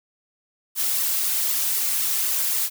blue noise with flanger, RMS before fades -23 dBFS, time 0.75-2.7 s, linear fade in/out 50 ms, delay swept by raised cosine 1.2 to 4.2 ms, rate 3.9 Hz, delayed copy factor -0.95, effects none

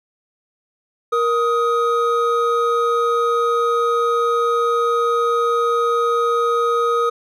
triangle tone pair together, 470 / 1254.7 Hz, A#4 / D#6, +14 / +14 cents, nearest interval octave + perfect fourth, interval 1700 cents, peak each -16 dBFS, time 1.12-7.1 s, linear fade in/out 10 ms, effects none

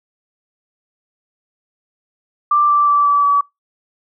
sine tone with pitch steps, 1179 / 1170.2 / 1161.4 / 1152.7 / 1144.1 Hz, D6 / D6 / D6 / D6 / D6, +6 / -7 / -20 / -33 / -46 cents, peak -10 dBFS, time 2.51-3.41 s, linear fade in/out 5 ms, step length 180 ms, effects noise-tail reverb RT60 0.2 s tail -26 dB re dry

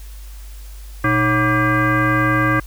sine tone with frequency modulation, 740 Hz, F#5, in tune, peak -13 dBFS, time 1.04-2.6 s, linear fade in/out 5 ms, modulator 430 Hz, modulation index 2.6, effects added 50 Hz sine -32 dBFS peak until 2.66 s + white hiss -46 dBFS RMS until 2.66 s

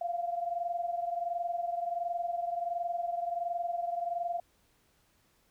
sine tone pair together, 689.6 / 711 Hz, F5 / F5, -22 / +31 cents, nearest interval minor second, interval 53 cents, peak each -32 / -37 dBFS, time 0.01-4.4 s, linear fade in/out 5 ms, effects pink hiss -69 dBFS RMS until 5.5 s

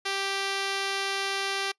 5% pulse tone, 392 Hz, G4, in tune, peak -16 dBFS, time 0.05-1.72 s, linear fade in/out 10 ms, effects noise-tail reverb RT60 0.1 s tail -23 dB re dry + resampled to 22050 Hz

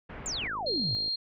pink low-pass noise, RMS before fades -42 dBFS, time 0.09-0.48 s, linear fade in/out 10 ms, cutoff 2300 Hz, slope 24 dB/octave
sine exponential sweep, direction down, 7550 to 97.1 Hz, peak -31 dBFS, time 0.26-0.95 s, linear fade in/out 0 ms
click train, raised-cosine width 2 ms, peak -33 dBFS, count 36, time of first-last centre 0.42-1.08 s, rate 53 Hz
sine tone, 4216 Hz, C8, 12 cents sharp, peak -28 dBFS, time 0.66-1.16 s, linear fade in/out 10 ms
effects none

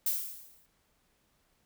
violet noise with exponential decay, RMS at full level -27 dBFS, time 0.06-0.66 s, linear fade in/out 5 ms, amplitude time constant 130 ms, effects pink hiss -72 dBFS RMS until 1.65 s

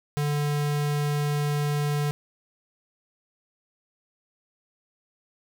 square tone, 146.6 Hz, D3, 3 cents flat, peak -24 dBFS, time 0.17-2.11 s, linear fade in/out 0 ms, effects none

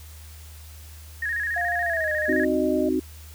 sine tone with vibrato, 1760 Hz, A6, in tune, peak -24 dBFS, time 1.22-2.45 s, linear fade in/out 5 ms, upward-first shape square, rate 14 Hz, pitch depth 84 cents each way
sine tone with pitch glide, 700 to 612.9 Hz, F5 to D#5, +4 to -26 cents, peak -26 dBFS, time 1.56-2.89 s, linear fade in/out 5 ms, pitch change -230 cents, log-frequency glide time 1.83-2.1 s
sine chord, C diminished, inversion none, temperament equal, 261.6 / 311.1 / 370 Hz, C4 / Eb4 / Gb4, 0 / 0 / 0 cents, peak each -25 dBFS, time 2.28-3 s, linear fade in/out 10 ms
effects added 77 Hz sine -41 dBFS peak until 3.34 s + white hiss -49 dBFS RMS until 3.34 s

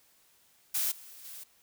blue noise with level steps, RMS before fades -30 / -50 / -45 dBFS, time 0.74-1.44 s, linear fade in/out 10 ms, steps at 0.91 / 1.24 s, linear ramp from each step 10 ms, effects white hiss -65 dBFS RMS until 1.62 s

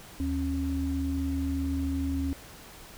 sine tone pair together, 76.55 / 272.8 Hz, D#2 / C#4, -28 / -28 cents, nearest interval octave + minor seventh, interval 2200 cents, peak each -30 / -29 dBFS, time 0.2-2.33 s, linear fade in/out 0 ms, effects pink hiss -48 dBFS RMS until 2.97 s

